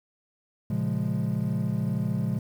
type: chord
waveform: triangle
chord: Bb minor seventh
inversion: none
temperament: equal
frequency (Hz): 116.54 / 138.59 / 174.61 / 207.7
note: Bb2 / Db3 / F3 / Ab3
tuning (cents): 0 / 0 / 0 / 0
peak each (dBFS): -28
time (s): 0.7-2.39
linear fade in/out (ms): 5
effects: tanh soft clip ceiling -14 dBFS + 9-bit